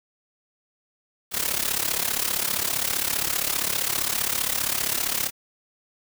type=noise with amplitude modulation; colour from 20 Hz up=white; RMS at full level=-22 dBFS; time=1.31-5.31 s; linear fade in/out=50 ms; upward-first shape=sine; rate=35.2 Hz; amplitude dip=80%; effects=none